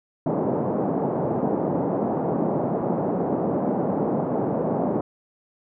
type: band-pass noise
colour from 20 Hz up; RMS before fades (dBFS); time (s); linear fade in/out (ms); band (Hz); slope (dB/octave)
pink; -24; 0.26-5.01; 2; 160 to 790; 24
effects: none